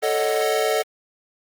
square chord, D# half-diminished seventh, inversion second, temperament equal, 440 / 554.4 / 622.3 / 740 Hz, A4 / C#5 / D#5 / F#5, 0 / 0 / 0 / 0 cents, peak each -23 / -28 / -25 / -27 dBFS, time 0.02-0.83 s, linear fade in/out 20 ms, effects Opus 24 kbps

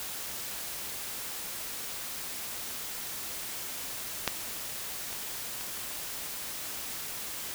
clicks, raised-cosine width 0.2 ms, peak -8 / -22 / -22 dBFS, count 3, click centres 4.277 / 5.128 / 5.61 s, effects white hiss -38 dBFS RMS until 7.54 s

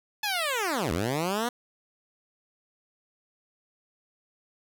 10% pulse linear two-way sweep, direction down then up, 867 to 74.3 to 247.8 Hz, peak -18 dBFS, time 0.23-1.49 s, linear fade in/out 5 ms, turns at 0.92 s, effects none

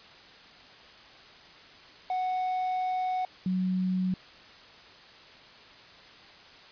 triangle / sine tone pair in turn, 740 / 185 Hz, F#5 / F#3, 0 / 0 cents, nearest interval 2 octaves, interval 2400 cents, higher first, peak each -25 dBFS, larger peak neither, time 2.1-3.25 / 3.46-4.14 s, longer first, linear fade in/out 2 ms, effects white hiss -51 dBFS RMS until 6.71 s + resampled to 11025 Hz

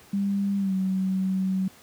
sine tone with pitch glide, 199 to 189.14 Hz, G3 to F#3, +26 to +38 cents, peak -22 dBFS, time 0.13-1.68 s, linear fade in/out 5 ms, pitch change -88 cents, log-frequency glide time 0.58-0.74 s, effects pink hiss -52 dBFS RMS until 1.82 s + high-pass 100 Hz 12 dB/octave

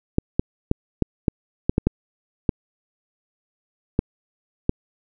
clicks, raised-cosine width 3 ms, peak -4 dBFS, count 11, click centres 0.184 / 0.395 / 0.714 / 1.023 / 1.282 / 1.695 / 1.781 / 1.87 / 2.492 / 3.991 / 4.694 s, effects none

